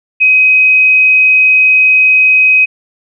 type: tone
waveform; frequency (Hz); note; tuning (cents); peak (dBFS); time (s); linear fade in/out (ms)
sine; 2525; D#7; +25; -4; 0.2-2.66; 20
effects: none